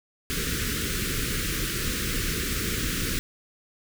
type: band-stop noise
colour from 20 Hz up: pink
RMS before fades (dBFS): -28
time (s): 0.3-3.19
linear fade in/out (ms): 0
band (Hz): 470 to 1300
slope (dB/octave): 48
effects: none